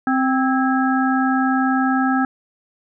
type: harmonic tone with a mistuned harmonic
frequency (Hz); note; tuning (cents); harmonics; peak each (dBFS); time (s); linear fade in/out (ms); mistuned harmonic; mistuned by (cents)
261.6; C4; 0; 1 / 3 / 5 / 6; -17 / -22 / -24 / -25; 0.07-2.25; 2; 6; +75
effects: none